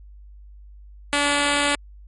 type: tone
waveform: 5% pulse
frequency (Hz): 287.9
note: D4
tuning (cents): -34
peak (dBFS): -7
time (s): 1.13-1.75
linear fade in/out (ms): 0
effects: added 50 Hz sine -41 dBFS peak until 2.07 s + MP3 48 kbps